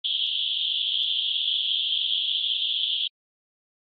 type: band-pass noise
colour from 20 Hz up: pink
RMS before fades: -26 dBFS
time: 0.04-3.08 s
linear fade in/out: 10 ms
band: 3100 to 3500 Hz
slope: 96 dB/octave
effects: AAC 64 kbps